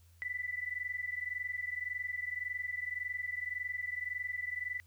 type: tone pair together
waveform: sine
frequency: 1975.5 / 1997.3 Hz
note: B6 / B6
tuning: 0 / +19 cents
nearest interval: unison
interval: 19 cents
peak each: -38 / -39 dBFS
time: 0.22-4.8 s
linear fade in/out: 0 ms
effects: added 85 Hz sine -59 dBFS peak until 4.86 s + white hiss -70 dBFS RMS until 4.86 s